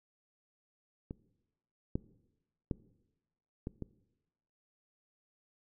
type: clicks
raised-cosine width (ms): 3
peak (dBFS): -27 / -19 / -20 / -24 / -26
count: 5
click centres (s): 1.109 / 1.955 / 2.712 / 3.671 / 3.823
effects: noise-tail reverb RT60 1.0 s tail -20 dB re dry